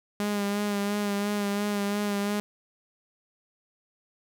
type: tone with vibrato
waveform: sawtooth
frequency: 204.1 Hz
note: G#3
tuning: 30 cents flat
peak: -22 dBFS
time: 0.2-2.4 s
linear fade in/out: 0 ms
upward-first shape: sine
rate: 2.9 Hz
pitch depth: 27 cents each way
effects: none